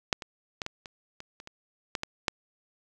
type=clicks; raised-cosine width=0.2 ms; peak=-6 / -21 / -15 / -16 / -24 / -24 / -27 / -25 / -12 / -14 / -7 dBFS; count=11; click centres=0.128 / 0.222 / 0.618 / 0.664 / 0.858 / 1.204 / 1.401 / 1.474 / 1.952 / 2.034 / 2.282 s; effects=none